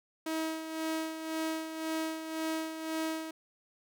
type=tone with tremolo; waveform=sawtooth; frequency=319.5 Hz; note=D#4; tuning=46 cents sharp; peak=-27 dBFS; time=0.26-3.31 s; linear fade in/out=5 ms; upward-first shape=sine; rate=1.9 Hz; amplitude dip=60%; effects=none